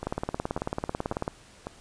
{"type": "two click trains", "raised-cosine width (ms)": 1, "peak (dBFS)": [-19, -14], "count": [4, 23], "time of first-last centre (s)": [[0.03, 1.669], [0.07, 1.279]], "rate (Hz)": [1.83, 18.2], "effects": ["pink hiss -53 dBFS RMS until 1.8 s", "resampled to 22050 Hz"]}